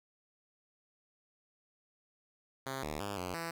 5% pulse tone with pitch steps, 133.8 / 75.6 / 101.3 / 90.3 / 166.6 Hz, C3 / D#2 / G#2 / F#2 / E3, +39 / -49 / -43 / -42 / +19 cents, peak -26 dBFS, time 2.66-3.51 s, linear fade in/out 5 ms, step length 170 ms, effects none

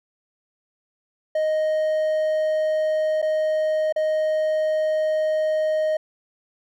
triangle tone with dropouts, 622.3 Hz, D#5, in tune, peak -17 dBFS, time 1.35-5.97 s, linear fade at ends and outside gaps 5 ms, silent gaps 3.218-3.225 / 3.925-3.961 s, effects none

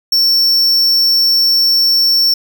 square tone, 5440 Hz, F8, 46 cents flat, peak -9 dBFS, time 0.12-2.34 s, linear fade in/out 5 ms, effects none

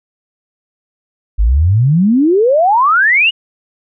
sine exponential sweep, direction up, 47.87 to 2962 Hz, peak -7 dBFS, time 1.38-3.31 s, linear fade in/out 20 ms, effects none

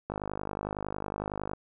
click train, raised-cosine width 1 ms, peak -19 dBFS, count 74, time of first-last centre 0.1-1.534 s, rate 50.9 Hz, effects none

